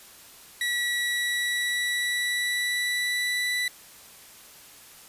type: tone with pitch glide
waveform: 30% pulse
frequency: 1939 to 1975.2 Hz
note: B6 to B6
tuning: -32 to 0 cents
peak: -22 dBFS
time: 0.61-3.68 s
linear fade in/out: 2 ms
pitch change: +32 cents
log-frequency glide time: 1.06-3.53 s
effects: white hiss -49 dBFS RMS until 5.08 s + resampled to 32000 Hz